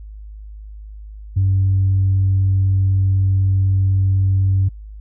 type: tone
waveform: sine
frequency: 96 Hz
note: G2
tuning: 36 cents flat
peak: -11 dBFS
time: 1.36-4.69 s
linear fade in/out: 10 ms
effects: tanh soft clip ceiling -9 dBFS + added 52 Hz sine -32 dBFS peak until 5 s